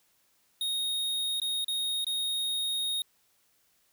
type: tone with dropouts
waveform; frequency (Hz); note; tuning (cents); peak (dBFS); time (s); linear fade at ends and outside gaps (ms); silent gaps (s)
square; 3729; A#7; 0; -29; 0.61-3.02; 2; 1.4-1.417 / 1.645-1.681 / 2.045-2.067
effects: white hiss -69 dBFS RMS until 3.92 s